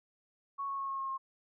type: tone with pitch steps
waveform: sine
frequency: 1108.7 / 1101 / 1093.4 / 1085.9 / 1078.4 / 1070.9 Hz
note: C#6 / C#6 / C#6 / C#6 / C#6 / C6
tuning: 0 / -12 / -24 / -36 / -48 / +40 cents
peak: -34 dBFS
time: 0.58-1.18 s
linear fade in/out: 20 ms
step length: 100 ms
effects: none